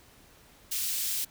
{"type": "high-pass noise", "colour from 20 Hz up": "white", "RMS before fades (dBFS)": -31, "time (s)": [0.71, 1.25], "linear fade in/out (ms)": 10, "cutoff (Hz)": 3200, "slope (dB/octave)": 12, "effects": ["pink hiss -57 dBFS RMS until 1.3 s"]}